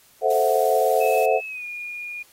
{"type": "chord", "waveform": "sine", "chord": "F# half-diminished seventh", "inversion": "first", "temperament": "equal", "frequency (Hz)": [440, 523.3, 659.3, 740], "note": ["A4", "C5", "E5", "F#5"], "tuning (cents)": [0, 0, 0, 0], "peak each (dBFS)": -22, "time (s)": [0.21, 1.41], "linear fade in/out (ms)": 50}
{"type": "noise", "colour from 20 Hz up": "blue", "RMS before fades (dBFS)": -36, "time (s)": [0.3, 1.26], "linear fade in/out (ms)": 5}
{"type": "tone with pitch glide", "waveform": "sine", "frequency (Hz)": [2593, 2433], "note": ["E7", "D#7"], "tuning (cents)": [-29, -39], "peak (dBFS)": -30, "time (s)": [1, 2.23], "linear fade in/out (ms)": 10, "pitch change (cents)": -110, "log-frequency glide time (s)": [1.46, 1.65]}
{"effects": ["white hiss -55 dBFS RMS until 2.32 s", "AAC 48 kbps"]}